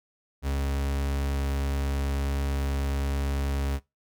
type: tone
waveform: 40% pulse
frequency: 69.3 Hz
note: C#2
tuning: in tune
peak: -25 dBFS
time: 0.42-3.8 s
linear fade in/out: 50 ms
effects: noise-tail reverb RT60 0.2 s tail -20 dB re dry